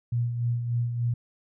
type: tone with tremolo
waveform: sine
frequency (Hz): 119.3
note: A#2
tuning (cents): +41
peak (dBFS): -22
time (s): 0.12-1.14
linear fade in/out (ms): 5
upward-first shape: sine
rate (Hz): 3.4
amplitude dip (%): 50
effects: none